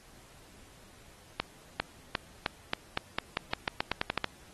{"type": "accelerating click train", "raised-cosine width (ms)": 0.3, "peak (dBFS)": -12, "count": 16, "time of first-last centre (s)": [1.4, 4.243], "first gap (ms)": 400, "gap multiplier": 0.88, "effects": ["pink hiss -57 dBFS RMS until 4.53 s", "AAC 32 kbps"]}